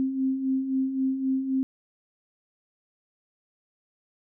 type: beating tone pair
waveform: sine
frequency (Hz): 261.6 / 265.4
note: C4 / C4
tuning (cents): 0 / +25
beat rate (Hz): 3.8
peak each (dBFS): -32 / -24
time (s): 0-1.63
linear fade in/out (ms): 0
effects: none